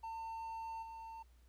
triangle tone with level steps, 902 Hz, A5, 43 cents sharp, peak -40 / -45 dBFS, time 0.03-1.23 s, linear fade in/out 10 ms, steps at 0.82 s, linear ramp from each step 10 ms, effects added 60 Hz sine -62 dBFS peak until 1.48 s + pink hiss -75 dBFS RMS until 1.48 s

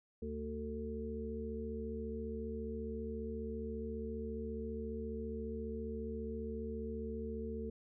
harmonic tone, 74.7 Hz, D2, 30 cents sharp, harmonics 1 / 3 / 5 / 6, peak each -44 / -43 / -49 / -43 dBFS, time 0.22-7.7 s, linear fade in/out 5 ms, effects none

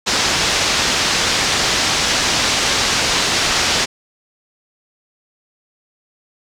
white low-pass noise, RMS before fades -17 dBFS, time 0.06-3.86 s, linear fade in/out 20 ms, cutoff 6200 Hz, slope 24 dB/octave, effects none

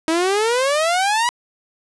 sawtooth exponential sweep, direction up, 315.1 to 987.8 Hz, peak -12 dBFS, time 0.08-1.29 s, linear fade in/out 0 ms, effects resampled to 24000 Hz + 9-bit

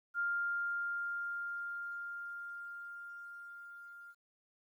sine tone with level ramp, 1400 Hz, F6, 4 cents sharp, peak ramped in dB -31 to -50 dBFS, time 0.14-4.15 s, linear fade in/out 50 ms, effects 12-bit

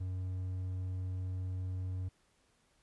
triangle tone, 92.5 Hz, F#2, in tune, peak -33 dBFS, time 0-2.09 s, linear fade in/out 10 ms, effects pink hiss -72 dBFS RMS until 2.82 s + resampled to 24000 Hz

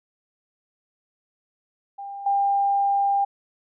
sine tone with level steps, 798 Hz, G5, 31 cents sharp, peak -32 / -18 dBFS, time 1.98-3.25 s, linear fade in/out 10 ms, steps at 2.26 s, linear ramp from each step 5 ms, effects none

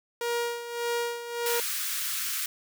sawtooth tone with tremolo, 473.5 Hz, A#4, 27 cents sharp, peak -22 dBFS, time 0.21-1.6 s, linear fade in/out 2 ms, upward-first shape sine, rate 1.7 Hz, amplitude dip 70%
white high-pass noise, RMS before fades -31 dBFS, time 1.46-2.46 s, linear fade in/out 2 ms, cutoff 1200 Hz, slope 48 dB/octave
effects none

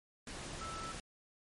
sine tone in noise, 1318.5 Hz, E6, in tune, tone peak -43 dBFS, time 0.61-0.92 s, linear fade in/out 2 ms, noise pink, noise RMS -45 dBFS, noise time 0.27-1 s, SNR -1 dB, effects low-pass 11000 Hz 12 dB/octave + MP3 48 kbps

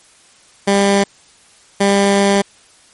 15% pulse tone pair in turn, 199.2 / 199.2 Hz, G3 / G3, +28 / +28 cents, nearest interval unison, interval 0 cents, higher neither, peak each -4 dBFS, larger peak neither, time 0.67-1.04 / 1.8-2.42 s, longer second, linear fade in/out 10 ms, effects white hiss -48 dBFS RMS until 2.93 s + MP3 48 kbps

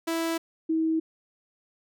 sawtooth / sine tone pair in turn, 329.6 / 321.3 Hz, E4 / E4, 0 / -44 cents, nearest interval unison, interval 44 cents, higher first, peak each -22 dBFS, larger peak neither, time 0.07-0.38 / 0.69-1 s, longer neither, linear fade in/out 10 ms, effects none

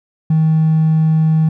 triangle tone with hard clipping, 158.5 Hz, D#3, 32 cents sharp, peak -10 dBFS, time 0.3-1.49 s, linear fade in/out 5 ms, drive 4 dB, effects none

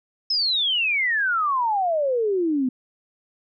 sine exponential sweep, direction down, 5274 to 246.9 Hz, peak -19 dBFS, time 0.3-2.69 s, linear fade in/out 5 ms, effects none

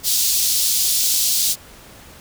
pink high-pass noise, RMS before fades -18 dBFS, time 0.03-1.56 s, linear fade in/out 50 ms, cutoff 4000 Hz, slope 24 dB/octave, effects pink hiss -43 dBFS RMS until 2.2 s

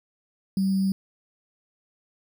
sine tone with sample-and-hold, 192.5 Hz, G3, 31 cents flat, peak -20 dBFS, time 0.57-0.92 s, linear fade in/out 2 ms, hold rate 4900 Hz, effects none

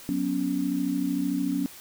sine chord, F# suspended fourth, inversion none, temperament equal with one note detuned, 185 / 246.9 / 280.2 Hz, F#3 / B3 / C#4, 0 / 0 / +19 cents, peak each -31 / -30 / -26 dBFS, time 0.09-1.66 s, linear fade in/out 0 ms, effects white hiss -46 dBFS RMS until 1.8 s

